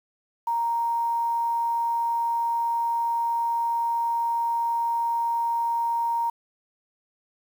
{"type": "tone with quantisation", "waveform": "sine", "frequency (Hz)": 932.3, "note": "A#5", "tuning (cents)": 0, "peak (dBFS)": -22, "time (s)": [0.47, 6.3], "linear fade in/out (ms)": 5, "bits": 8, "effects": []}